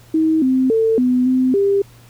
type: tone with pitch steps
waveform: sine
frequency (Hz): 317.7 / 259.9 / 447.1 / 251 / 257.2 / 398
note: D#4 / C4 / A4 / B3 / C4 / G4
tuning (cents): +36 / -11 / +28 / +28 / -30 / +26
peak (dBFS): -12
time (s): 0.14-1.82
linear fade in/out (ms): 5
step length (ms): 280
effects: added 118 Hz sine -44 dBFS peak until 2.09 s + pink hiss -49 dBFS RMS until 2.09 s